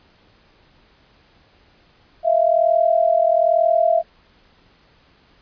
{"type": "tone pair together", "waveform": "sine", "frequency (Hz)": [644.9, 686], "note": ["E5", "F5"], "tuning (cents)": [-38, -31], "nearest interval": "minor second", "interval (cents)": 107, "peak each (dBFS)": -16, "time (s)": [2.23, 4.03], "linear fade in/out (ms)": 50, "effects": ["pink hiss -55 dBFS RMS until 5.41 s", "resampled to 11025 Hz"]}